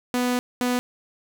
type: tone pair in turn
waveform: sawtooth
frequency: 247.5 / 247.5 Hz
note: B3 / B3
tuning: +4 / +4 cents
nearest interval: unison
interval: 0 cents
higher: neither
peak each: -17 dBFS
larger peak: neither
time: 0.14-0.39 / 0.61-0.79 s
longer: first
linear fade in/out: 0 ms
effects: 8-bit